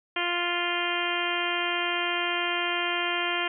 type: harmonic tone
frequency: 349.2 Hz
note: F4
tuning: in tune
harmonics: 1 / 2 / 3 / 4 / 5 / 6 / 7 / 8 / 9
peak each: -34 / -34 / -34 / -34 / -34 / -34 / -34 / -34 / -34 dBFS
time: 0.16-3.48 s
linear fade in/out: 5 ms
effects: none